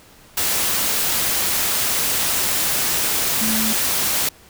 sine tone in noise, 220 Hz, A3, in tune, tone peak -22 dBFS, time 3.41-3.73 s, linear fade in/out 5 ms, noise white, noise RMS -20 dBFS, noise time 0.37-4.29 s, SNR -5 dB, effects pink hiss -48 dBFS RMS until 4.49 s

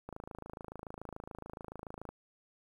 click train, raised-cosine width 1 ms, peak -29 dBFS, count 55, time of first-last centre 0.09-2.09 s, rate 27 Hz, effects 10-bit

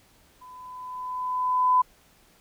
sine tone with level ramp, 1006 Hz, B5, 32 cents sharp, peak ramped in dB -44 to -15 dBFS, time 0.41-1.82 s, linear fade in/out 10 ms, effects pink hiss -59 dBFS RMS until 2.4 s

